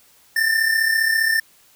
square tone pair together, 1765 / 1800 Hz, A6 / A6, +5 / +39 cents, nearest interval unison, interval 34 cents, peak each -23 / -18 dBFS, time 0.36-1.4 s, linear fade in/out 5 ms, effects white hiss -54 dBFS RMS until 1.75 s

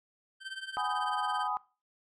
25% pulse tone with tremolo, 1554 Hz, G6, 16 cents flat, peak -31 dBFS, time 0.4-1.48 s, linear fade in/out 50 ms, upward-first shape triangle, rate 18 Hz, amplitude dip 90%
sine chord, G# minor seventh, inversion third, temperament just, 747.5 / 830.6 / 996.7 / 1245.9 Hz, F#5 / G#5 / B5 / D#6, +17 / 0 / +16 / +2 cents, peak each -38 / -34 / -37 / -34 dBFS, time 0.77-1.57 s, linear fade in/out 0 ms
effects noise-tail reverb RT60 0.3 s tail -20 dB re dry + low-pass 7000 Hz 12 dB/octave

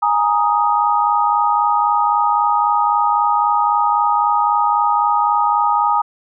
sine chord, Ab suspended second, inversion none, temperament just, 830.6 / 934.4 / 1245.9 Hz, Ab5 / Bb5 / Eb6, 0 / +4 / +2 cents, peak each -17 dBFS, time 0.02-6.02 s, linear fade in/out 10 ms, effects none

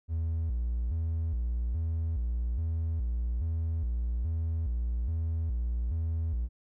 triangle tone with vibrato, 69.4 Hz, C#2, 3 cents sharp, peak -25 dBFS, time 0.08-6.49 s, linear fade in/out 50 ms, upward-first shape square, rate 1.2 Hz, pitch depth 280 cents each way, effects tanh soft clip ceiling -22 dBFS

